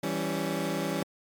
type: chord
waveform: 20% pulse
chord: C# diminished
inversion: first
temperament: equal with one note detuned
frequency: 164.81 / 196 / 279.4 Hz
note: E3 / G3 / C#4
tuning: 0 / 0 / +14 cents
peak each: -28 dBFS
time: 0.03-1.03 s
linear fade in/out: 5 ms
effects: MP3 96 kbps